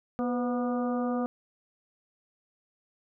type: harmonic tone with a mistuned harmonic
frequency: 242.9 Hz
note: B3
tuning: 29 cents flat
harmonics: 1 / 2 / 3 / 4 / 5 / 6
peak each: -28 / -33 / -36 / -46 / -39 / -50 dBFS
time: 0.19-1.26 s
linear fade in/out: 0 ms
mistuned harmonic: 2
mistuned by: +54 cents
effects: none